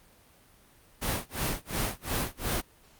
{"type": "noise with tremolo", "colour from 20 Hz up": "pink", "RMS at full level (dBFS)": -28, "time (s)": [1.01, 2.62], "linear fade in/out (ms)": 20, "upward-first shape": "sine", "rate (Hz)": 2.8, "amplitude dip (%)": 100, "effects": ["pink hiss -59 dBFS RMS until 2.99 s", "Opus 32 kbps"]}